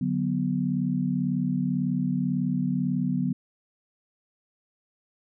sine chord, B minor, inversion first, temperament equal, 146.83 / 185 / 246.9 Hz, D3 / F#3 / B3, 0 / 0 / 0 cents, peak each -29 / -27 / -27 dBFS, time 0.01-3.33 s, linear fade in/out 5 ms, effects none

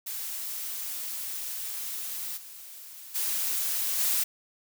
blue noise with level steps, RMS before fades -35 / -45 / -29 / -26 dBFS, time 0.06-4.24 s, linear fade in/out 10 ms, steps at 2.36 / 3.14 / 3.98 s, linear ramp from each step 20 ms, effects none

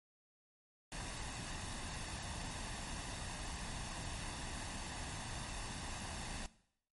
pink noise with comb filter, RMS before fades -44 dBFS, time 0.92-6.46 s, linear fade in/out 0 ms, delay 1.1 ms, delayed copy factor +0.5, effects noise-tail reverb RT60 0.7 s tail -18 dB re dry + MP3 48 kbps

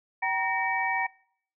sine tone cluster, 769 / 948 / 1843 / 2287 Hz, G5 / A#5 / A#6 / D7, -33 / +29 / -20 / -47 cents, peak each -30 dBFS, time 0.22-1.07 s, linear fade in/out 10 ms, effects noise-tail reverb RT60 0.6 s tail -24 dB re dry

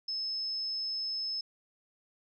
sine tone, 5210 Hz, E8, 21 cents flat, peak -32 dBFS, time 0.08-1.41 s, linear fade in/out 5 ms, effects none

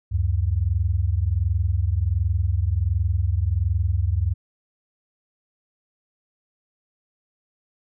sine tone pair together, 73.42 / 94.78 Hz, D2 / F#2, 0 / +42 cents, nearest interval major third, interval 442 cents, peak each -22 / -21 dBFS, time 0.11-4.34 s, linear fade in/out 20 ms, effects none

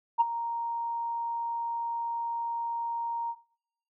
sine tone with ADSR envelope, 932.3 Hz, A#5, in tune, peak -16 dBFS, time 0.18-3.36 s, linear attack 27 ms, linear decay 21 ms, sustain -13 dB, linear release 64 ms, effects noise-tail reverb RT60 0.7 s tail -21 dB re dry + tanh soft clip ceiling -12 dBFS

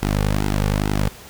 sawtooth tone with flanger, 50.8 Hz, G#1, 38 cents flat, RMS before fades -20 dBFS, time 0.02-1.09 s, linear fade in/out 5 ms, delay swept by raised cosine 1.7 to 3.1 ms, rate 2.3 Hz, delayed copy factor -0.8, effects pink hiss -41 dBFS RMS until 1.29 s

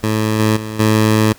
15% pulse tone with level steps, 108.7 Hz, A2, 21 cents flat, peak -8 / -5 / -17 / -4 dBFS, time 0.03-1.33 s, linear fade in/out 10 ms, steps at 0.39 / 0.56 / 0.79 s, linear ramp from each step 10 ms, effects pink hiss -43 dBFS RMS until 1.38 s

